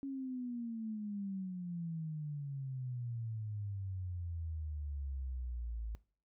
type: exponential sweep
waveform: sine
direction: down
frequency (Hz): 277.2 to 53.9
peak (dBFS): -38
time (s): 0.03-5.95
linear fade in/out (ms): 0
effects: noise-tail reverb RT60 0.4 s tail -20 dB re dry